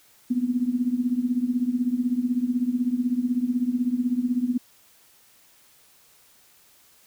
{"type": "tone with tremolo", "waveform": "sine", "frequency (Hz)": 246.9, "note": "B3", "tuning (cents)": 0, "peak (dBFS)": -17, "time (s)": [0.3, 4.58], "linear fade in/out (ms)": 10, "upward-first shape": "triangle", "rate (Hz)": 16, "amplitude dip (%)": 90, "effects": ["white hiss -57 dBFS RMS until 7.06 s"]}